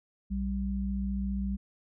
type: tone pair together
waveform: sine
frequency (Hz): 60.47 / 196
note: B1 / G3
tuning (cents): -36 / 0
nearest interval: octave + minor sixth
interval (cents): 2036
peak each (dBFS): -32 / -31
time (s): 0.3-1.57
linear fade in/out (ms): 20
effects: none